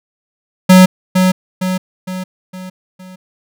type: tone with echo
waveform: square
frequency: 185 Hz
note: F#3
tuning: in tune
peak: -3 dBFS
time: 0.69-0.86 s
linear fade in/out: 10 ms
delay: 460 ms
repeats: 5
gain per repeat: -6 dB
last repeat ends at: 3.16 s
effects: none